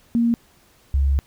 sine tone pair in turn, 233.9 / 68.88 Hz, A#3 / C#2, +6 / -10 cents, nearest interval octave + major sixth, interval 2116 cents, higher first, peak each -15 dBFS, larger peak neither, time 0.15-0.34 / 0.94-1.19 s, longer second, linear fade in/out 0 ms, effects pink hiss -56 dBFS RMS until 1.26 s

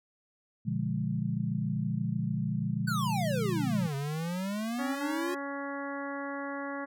sine chord, B diminished seventh, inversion none, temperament equal with one note detuned, 120.44 / 146.83 / 174.61 / 207.7 Hz, B2 / D3 / F3 / Ab3, -43 / 0 / 0 / 0 cents, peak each -34 dBFS, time 0.65-3.88 s, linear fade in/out 20 ms
square exponential two-way sweep, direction down then up, 1539 to 135.8 to 362.9 Hz, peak -32 dBFS, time 2.87-5.35 s, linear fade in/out 10 ms, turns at 3.95 s
harmonic tone, 279.9 Hz, C#4, 17 cents sharp, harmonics 1 / 2 / 3 / 4 / 5 / 6 / 7, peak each -38 / -40 / -44 / -42 / -45 / -43 / -47 dBFS, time 4.78-6.86 s, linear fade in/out 20 ms
effects none

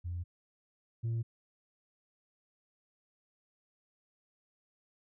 sine tone pair in turn, 87.31 / 115.03 Hz, F2 / A#2, 0 / -23 cents, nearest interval perfect fourth, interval 477 cents, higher second, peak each -34 / -28 dBFS, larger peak second, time 0.04-0.24 / 1.03-1.23 s, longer neither, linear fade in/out 20 ms, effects tanh soft clip ceiling -30 dBFS

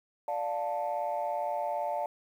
sine chord, D minor, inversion none, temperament just, 587.3 / 704.8 / 881 Hz, D5 / F5 / A5, 0 / +16 / +2 cents, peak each -33 dBFS, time 0.28-2.06 s, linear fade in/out 2 ms, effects tanh soft clip ceiling -23 dBFS + 10-bit

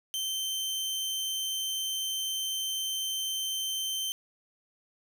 sawtooth tone, 3106 Hz, G7, 17 cents flat, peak -27 dBFS, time 0.14-4.12 s, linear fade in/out 0 ms, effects none

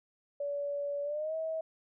sine tone with pitch glide, 572 to 642 Hz, D5 to E5, -46 to -46 cents, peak -32 dBFS, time 0.4-1.61 s, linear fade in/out 5 ms, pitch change +200 cents, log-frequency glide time 1.03-1.35 s, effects none

